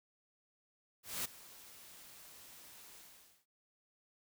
white noise with ADSR envelope, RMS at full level -37 dBFS, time 1.03-3.46 s, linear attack 220 ms, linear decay 9 ms, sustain -19 dB, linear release 500 ms, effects none

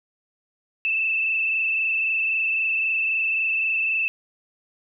sine tone with frequency modulation, 2637 Hz, E7, in tune, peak -20 dBFS, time 0.85-4.08 s, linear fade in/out 0 ms, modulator 23.8 Hz, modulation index 2.4, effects none

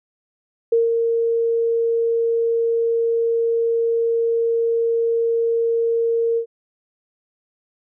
sine tone with ADSR envelope, 461.3 Hz, A#4, 18 cents flat, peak -12 dBFS, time 0.72-6.46 s, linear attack 6 ms, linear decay 160 ms, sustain -4 dB, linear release 87 ms, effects none

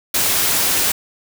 white noise, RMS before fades -17 dBFS, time 0.14-0.92 s, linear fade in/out 5 ms, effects none

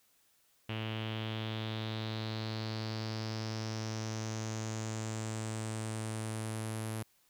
sawtooth tone with low-pass filter sweep, 110 Hz, A2, in tune, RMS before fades -38 dBFS, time 0.69-7.03 s, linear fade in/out 5 ms, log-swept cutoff 2900 to 11000 Hz, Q 4.8, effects white hiss -70 dBFS RMS until 7.29 s

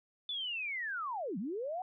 sine linear two-way sweep, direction down then up, 3520 to 170 to 763 Hz, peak -35 dBFS, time 0.29-1.82 s, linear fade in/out 2 ms, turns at 1.38 s, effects none

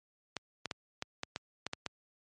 clicks, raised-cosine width 0.2 ms, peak -18 dBFS, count 9, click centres 0.367 / 0.657 / 0.712 / 1.024 / 1.234 / 1.361 / 1.666 / 1.734 / 1.863 s, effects high-pass 80 Hz 12 dB/octave + MP3 48 kbps

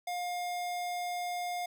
square tone, 710 Hz, F5, 28 cents sharp, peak -34 dBFS, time 0.07-1.66 s, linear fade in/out 5 ms, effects none

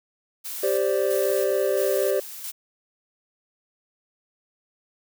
blue noise with tremolo, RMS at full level -33 dBFS, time 0.44-2.52 s, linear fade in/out 20 ms, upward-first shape square, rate 1.5 Hz, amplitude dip 45%
triangle chord, G suspended fourth, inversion none, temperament equal, 392 / 523.3 / 587.3 Hz, G4 / C5 / D5, 0 / 0 / 0 cents, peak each -22 / -23 / -23 dBFS, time 0.63-2.2 s, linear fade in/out 5 ms
effects none

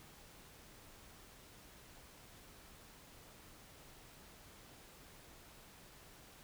silence, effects pink hiss -59 dBFS RMS until 6.43 s

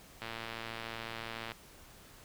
click train, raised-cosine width 0.3 ms, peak -24 dBFS, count 149, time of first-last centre 0.22-1.518 s, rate 114 Hz, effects pink hiss -56 dBFS RMS until 2.24 s

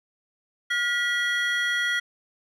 triangle tone cluster, 1427 / 1939 / 3290 Hz, F6 / B6 / G#7, +37 / -32 / -17 cents, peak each -26 / -23 / -29 dBFS, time 0.7-2 s, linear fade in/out 10 ms, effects none

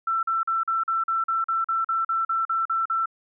sine tone bursts, 1338 Hz, E6, 25 cents sharp, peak -21 dBFS, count 15, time 0.07-3.058 s, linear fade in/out 5 ms, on 160 ms, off 42 ms, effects none

